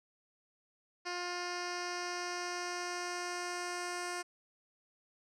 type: tone with low-pass filter sweep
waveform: 10% pulse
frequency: 354.3 Hz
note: F4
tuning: 25 cents sharp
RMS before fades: -39 dBFS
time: 1.05-4.23 s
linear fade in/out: 20 ms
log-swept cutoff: 5000 to 7900 Hz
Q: 2.1
effects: none